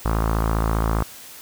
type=tone with low-pass filter; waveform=sawtooth; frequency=55 Hz; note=A1; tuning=in tune; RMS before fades=-21 dBFS; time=0.05-1.03 s; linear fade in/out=5 ms; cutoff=1200 Hz; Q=3.1; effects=white hiss -41 dBFS RMS until 1.41 s